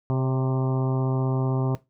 harmonic tone with a mistuned harmonic, 130.81 Hz, C3, in tune, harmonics 1 / 2 / 3 / 4 / 5 / 6 / 7 / 8 / 9, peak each -22 / -30 / -32 / -38 / -36 / -39 / -39 / -41 / -44 dBFS, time 0.1-1.75 s, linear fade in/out 0 ms, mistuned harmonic 4, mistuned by +45 cents, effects noise-tail reverb RT60 0.2 s tail -17 dB re dry

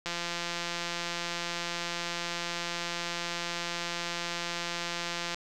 click train, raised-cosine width 0.2 ms, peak -16 dBFS, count 910, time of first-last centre 0.06-5.345 s, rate 172 Hz, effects none

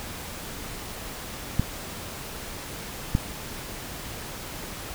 clicks, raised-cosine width 5 ms, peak -8 dBFS, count 2, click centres 1.596 / 3.151 s, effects pink hiss -37 dBFS RMS until 4.94 s

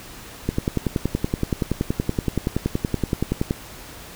click train, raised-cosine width 3 ms, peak -7 dBFS, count 33, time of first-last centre 0.49-3.509 s, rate 10.6 Hz, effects pink hiss -40 dBFS RMS until 4.15 s

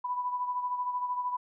sine beating tone pair, 989 / 1002 Hz, B5 / B5, +2 / +25 cents, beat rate 13 Hz, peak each -30 / -38 dBFS, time 0.04-1.37 s, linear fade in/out 10 ms, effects none

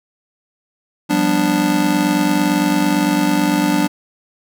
square chord, G dominant seventh, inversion third, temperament just, 176.4 / 196 / 245 / 294 Hz, F3 / G3 / B3 / D4, +18 / 0 / -14 / +2 cents, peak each -23 / -21 / -23 / -17 dBFS, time 1.09-3.88 s, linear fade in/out 20 ms, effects none

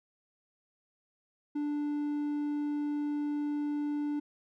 triangle tone, 293.7 Hz, D4, in tune, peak -28 dBFS, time 1.55-4.2 s, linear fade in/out 10 ms, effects none

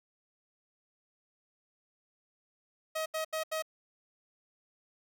sawtooth tone bursts, 633 Hz, D#5, 30 cents sharp, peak -28 dBFS, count 4, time 2.95-3.624 s, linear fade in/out 10 ms, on 110 ms, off 78 ms, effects none

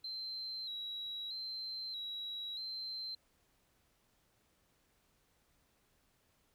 sine tone with vibrato, 3994 Hz, B7, 19 cents sharp, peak -39 dBFS, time 0.04-3.15 s, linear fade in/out 5 ms, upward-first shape square, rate 0.79 Hz, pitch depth 50 cents each way, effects tanh soft clip ceiling -35 dBFS + pink hiss -74 dBFS RMS until 6.54 s

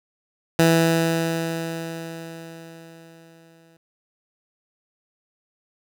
15% pulse tone with exponential decay, 164.81 Hz, E3, in tune, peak -7 dBFS, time 0.59-3.77 s, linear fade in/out 2 ms, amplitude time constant 690 ms, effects none

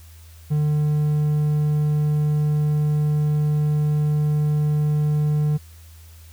triangle tone, 150 Hz, D3, 37 cents sharp, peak -15 dBFS, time 0.5-5.58 s, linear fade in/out 20 ms, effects added 81 Hz sine -42 dBFS peak until 6.32 s + white hiss -52 dBFS RMS until 6.32 s

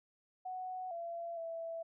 sine tone with pitch steps, 741 / 679 / 662 Hz, F#5 / F5 / E5, +2 / -49 / +7 cents, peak -39 dBFS, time 0.45-1.83 s, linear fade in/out 10 ms, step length 460 ms, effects none

